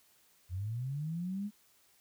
sine linear sweep, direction up, 84.5 to 211.7 Hz, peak -34 dBFS, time 0.49-1.51 s, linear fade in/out 50 ms, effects white hiss -67 dBFS RMS until 2 s

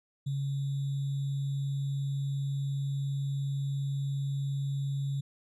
sine tone with sample-and-hold, 138.59 Hz, C#3, in tune, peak -29 dBFS, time 0.26-5.21 s, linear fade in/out 10 ms, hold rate 3675 Hz, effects resampled to 24000 Hz

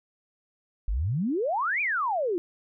sine exponential two-way sweep, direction up then down, 43.65 to 2489 to 327.8 Hz, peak -24 dBFS, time 0.88-2.38 s, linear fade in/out 0 ms, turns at 1.81 s, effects none

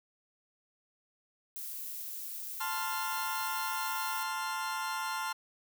violet noise, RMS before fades -41 dBFS, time 1.56-4.23 s, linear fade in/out 0 ms
40% pulse chord, F major, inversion first, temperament equal, 880 / 1046.5 / 1396.9 Hz, A5 / C6 / F6, 0 / 0 / 0 cents, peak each -37 dBFS, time 2.6-5.33 s, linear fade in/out 10 ms
effects none

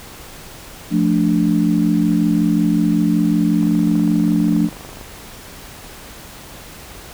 sine chord, D minor, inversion first, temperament equal, 174.61 / 220 / 293.7 Hz, F3 / A3 / D4, 0 / 0 / 0 cents, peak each -17 dBFS, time 0.9-4.7 s, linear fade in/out 50 ms
click train, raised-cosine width 1 ms, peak -22 dBFS, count 35, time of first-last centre 3.63-5.012 s, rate 24.6 Hz
effects pink hiss -37 dBFS RMS until 7.13 s

